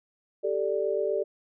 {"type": "chord", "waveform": "sine", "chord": "G suspended second", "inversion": "none", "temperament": "equal", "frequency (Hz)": [392, 440, 587.3], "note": ["G4", "A4", "D5"], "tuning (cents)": [0, 0, 0], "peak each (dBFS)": [-29, -29, -29], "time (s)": [0.43, 1.24], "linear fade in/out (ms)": 20, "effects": []}